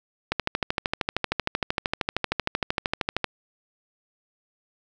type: click train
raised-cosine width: 0.3 ms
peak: -7 dBFS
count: 39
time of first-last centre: 0.32-3.243 s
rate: 13 Hz
effects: none